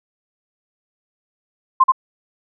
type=tone with echo; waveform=sine; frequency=1049 Hz; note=C6; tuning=4 cents sharp; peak=-7 dBFS; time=1.8-1.84 s; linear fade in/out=10 ms; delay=81 ms; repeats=1; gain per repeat=-2 dB; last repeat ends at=1.921 s; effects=none